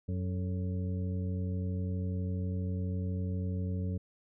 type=harmonic tone with a mistuned harmonic; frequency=92.2 Hz; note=F#2; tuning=6 cents flat; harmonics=1 / 2 / 3 / 5 / 6; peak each=-32 / -37 / -45 / -46 / -52 dBFS; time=0.08-3.98 s; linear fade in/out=10 ms; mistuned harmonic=5; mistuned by=-79 cents; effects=none